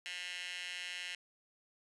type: tone with high-pass filter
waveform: 15% pulse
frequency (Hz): 178.6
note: F3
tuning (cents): +39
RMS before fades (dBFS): -43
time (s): 0.06-1.15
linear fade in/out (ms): 0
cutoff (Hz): 2400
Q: 4.5
effects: resampled to 22050 Hz